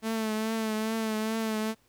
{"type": "tone with vibrato", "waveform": "sawtooth", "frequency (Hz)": 220, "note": "A3", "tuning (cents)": 0, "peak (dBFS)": -24, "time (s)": [0.02, 1.75], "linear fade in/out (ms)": 50, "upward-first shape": "triangle", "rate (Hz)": 2.4, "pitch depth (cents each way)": 41, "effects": ["pink hiss -66 dBFS RMS until 1.88 s"]}